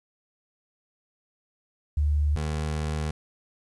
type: tone pair in turn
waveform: sine / 25% pulse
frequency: 74 / 76.69 Hz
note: D2 / D#2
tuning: +14 / -24 cents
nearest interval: minor second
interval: 62 cents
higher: second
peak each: -20 / -23 dBFS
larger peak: first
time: 1.97-2.36 / 2.36-3.11 s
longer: second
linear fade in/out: 5 ms
effects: resampled to 24000 Hz + 10-bit